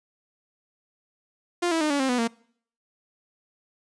sawtooth tone with pitch steps, 350 / 326.6 / 304.7 / 284.3 / 265.3 / 247.5 / 230.9 Hz, F4 / E4 / D#4 / C#4 / C4 / B3 / A#3, +4 / -16 / -36 / +44 / +24 / +4 / -16 cents, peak -18 dBFS, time 1.62-2.278 s, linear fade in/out 10 ms, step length 94 ms, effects noise-tail reverb RT60 0.6 s tail -25 dB re dry + resampled to 22050 Hz

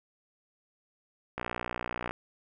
click train, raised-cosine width 0.5 ms, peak -18 dBFS, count 45, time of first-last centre 1.38-2.11 s, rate 60.3 Hz, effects none

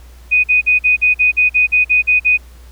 sine tone bursts, 2489 Hz, D#7, in tune, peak -8 dBFS, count 12, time 0.31-2.376 s, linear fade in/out 20 ms, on 130 ms, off 46 ms, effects added 60 Hz sine -36 dBFS peak until 2.71 s + pink hiss -48 dBFS RMS until 2.71 s

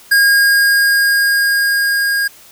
square tone with level ramp, 1626 Hz, G#6, 37 cents flat, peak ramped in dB -8 to -14 dBFS, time 0.11-2.28 s, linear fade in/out 10 ms, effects white hiss -42 dBFS RMS until 2.51 s

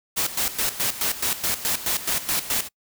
white noise with tremolo, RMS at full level -23 dBFS, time 0.16-2.69 s, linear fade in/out 20 ms, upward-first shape square, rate 4.7 Hz, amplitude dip 75%, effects noise-tail reverb RT60 0.1 s tail -25 dB re dry

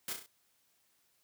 white noise with echo, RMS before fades -38 dBFS, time 0.08-0.13 s, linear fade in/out 2 ms, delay 33 ms, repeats 4, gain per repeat -5 dB, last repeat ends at 0.262 s, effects white hiss -73 dBFS RMS until 1.23 s + high-pass 60 Hz 12 dB/octave

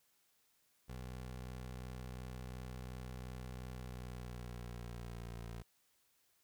20% pulse tone with pitch glide, 62.8 to 57.59 Hz, B1 to A#1, +30 to -20 cents, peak -40 dBFS, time 0.88-5.63 s, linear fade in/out 20 ms, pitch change -150 cents, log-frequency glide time 3.73-5.47 s, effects white hiss -75 dBFS RMS until 6.43 s

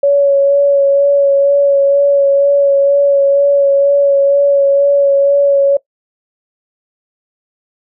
sine tone with vibrato, 561 Hz, C#5, 21 cents sharp, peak -6 dBFS, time 0.03-5.77 s, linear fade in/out 5 ms, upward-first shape sine, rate 2.1 Hz, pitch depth 17 cents each way, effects noise-tail reverb RT60 0.1 s tail -19 dB re dry

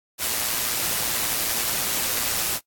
white noise with amplitude modulation, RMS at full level -23 dBFS, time 0.18-2.6 s, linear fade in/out 50 ms, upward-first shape sine, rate 115 Hz, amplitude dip 35%, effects noise-tail reverb RT60 0.1 s tail -19 dB re dry + AAC 64 kbps

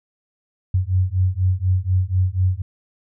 sine beating tone pair, 90.7 / 94.8 Hz, F#2 / F#2, -34 / +43 cents, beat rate 4.1 Hz, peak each -19 dBFS, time 0.74-2.62 s, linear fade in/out 5 ms, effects none

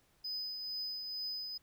triangle tone with tremolo, 5010 Hz, D#8, 11 cents sharp, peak -35 dBFS, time 0.24-1.58 s, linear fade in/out 10 ms, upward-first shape triangle, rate 2.2 Hz, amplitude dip 40%, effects pink hiss -71 dBFS RMS until 1.62 s

